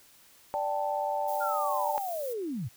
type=chord; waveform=sine; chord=D suspended fourth; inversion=none; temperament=just; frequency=587.3 / 783.1 / 881 Hz; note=D5 / G5 / A5; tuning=0 / -2 / +2 cents; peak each=-32 dBFS; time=0.54-1.98 s; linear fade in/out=0 ms
type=noise; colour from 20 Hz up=violet; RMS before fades=-43 dBFS; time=1.27-2.34 s; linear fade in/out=20 ms
type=linear sweep; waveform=sine; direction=down; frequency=1424 to 95 Hz; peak=-31 dBFS; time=1.4-2.69 s; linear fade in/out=20 ms
effects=white hiss -58 dBFS RMS until 2.76 s

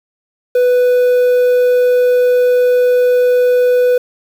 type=tone with quantisation; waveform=triangle; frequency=495.4 Hz; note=B4; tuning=5 cents sharp; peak=-6 dBFS; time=0.55-3.98 s; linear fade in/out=5 ms; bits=6; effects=none

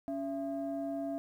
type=tone pair together; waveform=sine; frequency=280.3 / 670 Hz; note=C#4 / E5; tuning=+19 / +28 cents; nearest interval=octave + minor third; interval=1509 cents; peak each=-35 / -36 dBFS; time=0.08-1.18 s; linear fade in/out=0 ms; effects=tanh soft clip ceiling -28 dBFS + 11-bit

